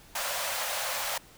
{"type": "high-pass noise", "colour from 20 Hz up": "pink", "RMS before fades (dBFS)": -32, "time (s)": [0.15, 1.18], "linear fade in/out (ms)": 5, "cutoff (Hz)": 520, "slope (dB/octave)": 96, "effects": ["pink hiss -54 dBFS RMS until 1.37 s"]}